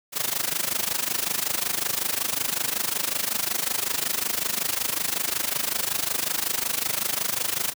white noise with amplitude modulation, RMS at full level -23 dBFS, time 0.12-7.74 s, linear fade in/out 50 ms, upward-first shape sine, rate 25.4 Hz, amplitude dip 85%, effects high-pass 100 Hz 12 dB/octave

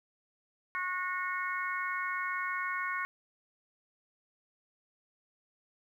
harmonic tone with a mistuned harmonic, 364.5 Hz, F#4, 26 cents flat, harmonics 3 / 4 / 5 / 6, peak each -36 / -37 / -38 / -39 dBFS, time 0.75-3.05 s, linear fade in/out 0 ms, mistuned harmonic 5, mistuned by +17 cents, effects 11-bit

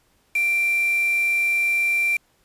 sine tone with quantisation, 2358 Hz, D7, 6 cents sharp, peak -18 dBFS, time 0.35-2.17 s, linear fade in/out 5 ms, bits 5, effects pink hiss -63 dBFS RMS until 2.44 s + resampled to 32000 Hz

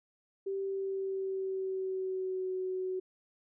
sine tone with pitch glide, 390 to 372.4 Hz, G4 to F#4, -9 to +11 cents, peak -32 dBFS, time 0.46-3 s, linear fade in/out 10 ms, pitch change -80 cents, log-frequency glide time 0.62-2.51 s, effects none

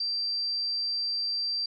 sine tone, 4699 Hz, D8, in tune, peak -27 dBFS, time 0-1.66 s, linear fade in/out 5 ms, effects none

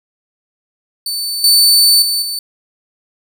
sawtooth tone with level steps, 4520 Hz, C#8, 33 cents sharp, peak -15 / -4 / -11 / -16 dBFS, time 1.06-2.39 s, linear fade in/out 2 ms, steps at 1.44 / 2.02 / 2.22 s, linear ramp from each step 2 ms, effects none

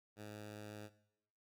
10% pulse tone, 105.4 Hz, G#2, 26 cents sharp, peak -40 dBFS, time 0.16-0.9 s, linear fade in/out 50 ms, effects noise-tail reverb RT60 0.8 s tail -17 dB re dry

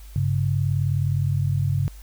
sine tone pair together, 98.63 / 138.1 Hz, G2 / C#3, +11 / -6 cents, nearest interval tritone, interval 583 cents, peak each -22 dBFS, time 0.16-1.88 s, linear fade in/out 0 ms, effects added 50 Hz sine -39 dBFS peak until 2.02 s + white hiss -52 dBFS RMS until 2.02 s

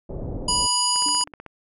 pink low-pass noise, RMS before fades -31 dBFS, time 0.09-0.67 s, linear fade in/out 5 ms, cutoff 620 Hz, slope 24 dB/octave
harmonic tone, 980 Hz, B5, 14 cents flat, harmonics 1 / 3 / 5 / 7 / 9 / 10, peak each -25 / -28 / -23 / -26 / -35 / -27 dBFS, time 0.48-1.24 s, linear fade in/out 5 ms
click train, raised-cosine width 0.5 ms, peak -23 dBFS, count 9, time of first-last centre 0.96-1.463 s, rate 15.9 Hz
sine tone with exponential decay, 293.7 Hz, D4, in tune, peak -29 dBFS, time 1.06-1.32 s, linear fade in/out 1 ms, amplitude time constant 55 ms
effects none

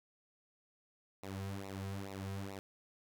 sawtooth tone with flanger, 97.6 Hz, G2, 7 cents flat, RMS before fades -43 dBFS, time 1.23-2.59 s, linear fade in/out 0 ms, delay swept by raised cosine 0.62 to 3.52 ms, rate 2.3 Hz, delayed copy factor -1, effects none

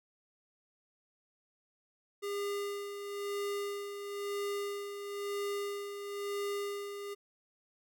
square tone with tremolo, 404.6 Hz, G#4, 45 cents flat, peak -34 dBFS, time 2.22-7.15 s, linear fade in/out 20 ms, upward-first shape sine, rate 1 Hz, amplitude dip 55%, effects none

